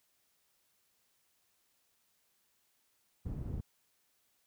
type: low-pass noise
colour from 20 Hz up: white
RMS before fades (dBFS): -39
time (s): 3.25-3.61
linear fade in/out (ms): 10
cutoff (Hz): 120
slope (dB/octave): 12
effects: white hiss -75 dBFS RMS until 4.46 s